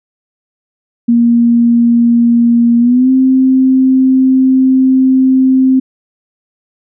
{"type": "tone with pitch glide", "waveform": "sine", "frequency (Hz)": [235.6, 261.4], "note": ["A#3", "C4"], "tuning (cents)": [19, -1], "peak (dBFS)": -5, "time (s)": [1.08, 5.8], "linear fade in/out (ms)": 10, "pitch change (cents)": 180, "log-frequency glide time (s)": [2.79, 3.1], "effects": []}